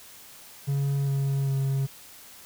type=tone with pitch steps; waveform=triangle; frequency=139.6 / 137.76 / 135.94 Hz; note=C#3 / C#3 / C#3; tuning=+13 / -10 / -33 cents; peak=-21 dBFS; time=0.67-1.87 s; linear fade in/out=20 ms; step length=400 ms; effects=white hiss -48 dBFS RMS until 2.45 s